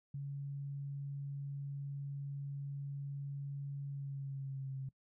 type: tone with pitch glide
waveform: sine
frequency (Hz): 140.4 to 134.06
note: C#3 to C3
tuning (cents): +22 to +42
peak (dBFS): -39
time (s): 0.14-4.89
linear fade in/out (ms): 5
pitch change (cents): -80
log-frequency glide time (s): 3.88-4.77
effects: noise-tail reverb RT60 0.1 s tail -21 dB re dry